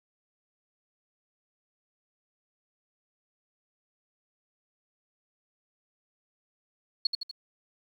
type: tone with echo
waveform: sine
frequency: 4342 Hz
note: C#8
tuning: 37 cents flat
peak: -21 dBFS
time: 7.05-7.07 s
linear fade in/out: 5 ms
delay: 81 ms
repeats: 3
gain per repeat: -5 dB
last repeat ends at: 7.313 s
effects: 10-bit